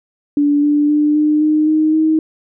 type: tone with pitch steps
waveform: sine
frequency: 289.9 / 293.9 / 298.1 / 302.2 / 306.4 / 310.7 / 315 Hz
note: D4 / D4 / D4 / D4 / D#4 / D#4 / D#4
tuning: -22 / +1 / +26 / +50 / -27 / -2 / +21 cents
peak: -10 dBFS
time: 0.37-2.19 s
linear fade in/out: 2 ms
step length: 260 ms
effects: none